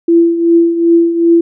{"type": "tone with tremolo", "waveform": "sine", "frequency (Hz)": 336.9, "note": "E4", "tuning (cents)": 38, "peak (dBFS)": -3, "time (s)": [0.08, 1.41], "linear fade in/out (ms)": 5, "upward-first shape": "triangle", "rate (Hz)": 2.6, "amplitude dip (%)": 70, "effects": []}